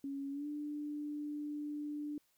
sine tone with pitch glide, 277.4 to 295.6 Hz, C#4 to D4, +1 to +11 cents, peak -38 dBFS, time 0.04-2.18 s, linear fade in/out 2 ms, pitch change +110 cents, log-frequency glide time 0.31-0.47 s, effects white hiss -75 dBFS RMS until 2.37 s

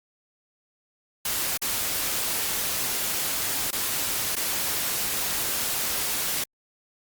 white noise with dropouts, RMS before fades -27 dBFS, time 1.25-6.44 s, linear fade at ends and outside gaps 5 ms, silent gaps 1.575-1.617 / 3.708-3.728 / 4.355-4.364 s, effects Opus 48 kbps

